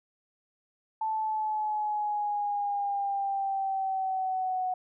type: exponential sweep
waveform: sine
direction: down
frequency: 880 to 737 Hz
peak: -27 dBFS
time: 1.01-4.74 s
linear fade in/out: 5 ms
effects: none